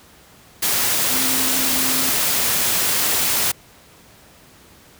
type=tone in noise; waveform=sine; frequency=261.6 Hz; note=C4; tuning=in tune; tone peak=-28 dBFS; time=1.1-2.1 s; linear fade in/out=10 ms; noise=white; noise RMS=-19 dBFS; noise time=0.62-3.52 s; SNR=-12 dB; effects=pink hiss -48 dBFS RMS until 4.99 s + high-pass 60 Hz 12 dB/octave